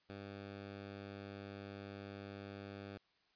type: tone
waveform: 10% pulse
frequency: 100 Hz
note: G2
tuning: 35 cents sharp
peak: -39 dBFS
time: 0.09-2.98 s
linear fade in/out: 10 ms
effects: white hiss -75 dBFS RMS until 3.35 s + resampled to 11025 Hz